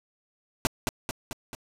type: noise with echo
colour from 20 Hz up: pink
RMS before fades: -23 dBFS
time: 0.65-0.67 s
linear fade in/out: 0 ms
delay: 220 ms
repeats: 4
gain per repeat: -4 dB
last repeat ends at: 1.55 s
effects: low-pass 12000 Hz 12 dB/octave